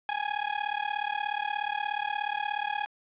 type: tone with amplitude modulation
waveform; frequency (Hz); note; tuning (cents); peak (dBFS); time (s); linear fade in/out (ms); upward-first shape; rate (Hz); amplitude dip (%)
sawtooth; 830.6; G#5; 0; -21; 0.09-2.86; 0; sine; 36.8; 90
effects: resampled to 8000 Hz + 9-bit